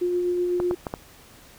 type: tone with tremolo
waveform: sine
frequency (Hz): 355.2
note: F4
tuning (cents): +29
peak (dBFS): -20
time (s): 0.01-0.75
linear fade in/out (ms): 10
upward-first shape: sine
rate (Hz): 8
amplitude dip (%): 25
type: clicks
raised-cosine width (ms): 1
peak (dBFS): -14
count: 4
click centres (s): 0.601 / 0.711 / 0.868 / 0.939
effects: pink hiss -50 dBFS RMS until 1.58 s